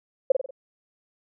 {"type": "tone with echo", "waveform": "sine", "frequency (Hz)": 533, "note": "C5", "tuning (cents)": 32, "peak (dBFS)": -12, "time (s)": [0.3, 0.32], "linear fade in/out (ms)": 5, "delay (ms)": 47, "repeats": 4, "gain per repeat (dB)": -6, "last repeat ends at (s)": 0.508, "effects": []}